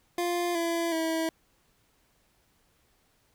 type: tone with pitch steps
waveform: 25% pulse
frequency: 349.2 / 336.5 / 324.3 Hz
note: F4 / E4 / E4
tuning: 0 / +36 / -28 cents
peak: -23 dBFS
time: 0.18-1.29 s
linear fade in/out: 2 ms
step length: 370 ms
effects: pink hiss -68 dBFS RMS until 3.34 s